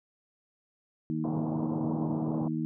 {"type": "harmonic tone", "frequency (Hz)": 78.8, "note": "D#2", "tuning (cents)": 23, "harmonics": [2, 3, 4], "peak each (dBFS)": [-33, -33, -33], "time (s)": [1.1, 2.65], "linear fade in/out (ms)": 0}
{"type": "band-pass noise", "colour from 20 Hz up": "pink", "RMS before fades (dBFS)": -37, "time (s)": [1.24, 2.48], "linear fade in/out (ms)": 2, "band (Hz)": [110, 1000], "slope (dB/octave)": 48}
{"effects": []}